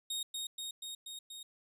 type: tone with echo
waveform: sawtooth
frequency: 3729 Hz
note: A#7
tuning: in tune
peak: -32 dBFS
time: 0.1-0.23 s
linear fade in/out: 5 ms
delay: 240 ms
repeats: 5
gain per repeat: -2 dB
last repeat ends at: 1.43 s
effects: resampled to 32000 Hz